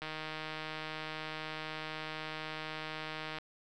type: click train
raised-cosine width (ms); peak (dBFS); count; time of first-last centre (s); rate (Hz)
0.3; -24; 526; 0.02-3.385; 156
effects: none